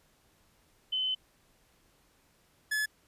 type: tone pair in turn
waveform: sine / 45% pulse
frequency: 3044 / 1714.3 Hz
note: F#7 / A6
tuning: +48 / -46 cents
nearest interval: minor seventh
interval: 994 cents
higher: first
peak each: -28 dBFS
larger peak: neither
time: 0.92-1.15 / 2.71-2.86 s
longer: first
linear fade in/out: 10 ms
effects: pink hiss -67 dBFS RMS until 3.07 s + resampled to 32000 Hz